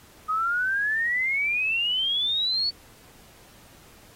sine exponential sweep, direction up, 1244.5 to 4493 Hz, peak -22 dBFS, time 0.28-2.71 s, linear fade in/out 20 ms, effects pink hiss -53 dBFS RMS until 4.15 s + AAC 48 kbps

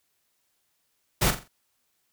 pink noise with echo, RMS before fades -22 dBFS, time 1.21-1.31 s, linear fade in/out 10 ms, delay 43 ms, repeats 4, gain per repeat -9 dB, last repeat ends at 1.482 s, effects white hiss -73 dBFS RMS until 2.12 s

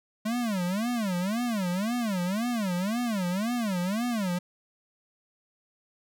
square tone with vibrato, 207.7 Hz, G#3, in tune, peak -27 dBFS, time 0.25-4.39 s, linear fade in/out 10 ms, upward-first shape sine, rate 1.9 Hz, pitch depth 290 cents each way, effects none

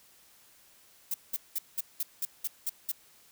violet noise bursts, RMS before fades -31 dBFS, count 9, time 1.11-2.918 s, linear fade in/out 5 ms, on 32 ms, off 190 ms, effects white hiss -60 dBFS RMS until 3.31 s

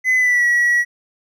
triangle tone with pitch glide, 2025 to 1926.9 Hz, B6 to B6, +43 to -43 cents, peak -10 dBFS, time 0.04-0.85 s, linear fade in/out 50 ms, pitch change -86 cents, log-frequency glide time 0.16-0.45 s, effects tanh soft clip ceiling -6 dBFS

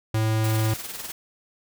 square tone, 110 Hz, A2, in tune, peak -21 dBFS, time 0.14-0.74 s, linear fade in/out 5 ms
white noise with tremolo, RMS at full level -33 dBFS, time 0.44-1.12 s, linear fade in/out 2 ms, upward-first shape sine, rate 20 Hz, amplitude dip 55%
effects none

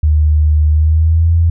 sine tone with pitch glide, 76.2 to 83.58 Hz, D#2 to E2, -36 to +24 cents, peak -7 dBFS, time 0.03-1.5 s, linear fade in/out 5 ms, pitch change +160 cents, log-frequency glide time 0.7-1.32 s, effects none

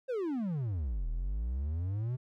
triangle exponential two-way sweep, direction down then up, 541 to 38.04 to 130.5 Hz, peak -29 dBFS, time 0.08-2.17 s, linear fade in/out 20 ms, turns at 1.08 s, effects none

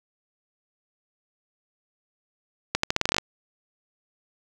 accelerating click train, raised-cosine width 0.2 ms, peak -4 dBFS, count 11, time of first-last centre 2.75-3.183 s, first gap 84 ms, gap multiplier 0.84, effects none

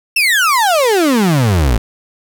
35% pulse exponential sweep, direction down, 2749 to 52 Hz, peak -8 dBFS, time 0.16-1.78 s, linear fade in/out 5 ms, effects none

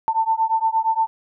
sine beating tone pair, 889 / 897.6 Hz, A5 / A5, +18 / +34 cents, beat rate 8.6 Hz, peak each -20 dBFS, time 0.08-1.07 s, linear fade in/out 0 ms, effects none

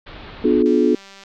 pink low-pass noise, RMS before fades -37 dBFS, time 0.06-0.63 s, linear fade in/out 10 ms, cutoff 4200 Hz, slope 48 dB/octave
sine chord, B diminished seventh, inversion none, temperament just, 246.9 / 296.3 / 355.6 / 426.7 Hz, B3 / D4 / F4 / Ab4, 0 / +15 / +31 / +47 cents, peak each -18 dBFS, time 0.44-0.95 s, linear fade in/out 5 ms
click train, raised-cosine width 0.2 ms, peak -25 dBFS, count 114, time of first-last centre 0.66-1.237 s, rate 196 Hz
effects none

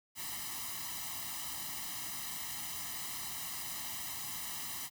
white noise with comb filter, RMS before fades -41 dBFS, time 0.15-4.9 s, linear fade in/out 50 ms, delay 1 ms, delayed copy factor +0.95, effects high-pass 60 Hz 12 dB/octave

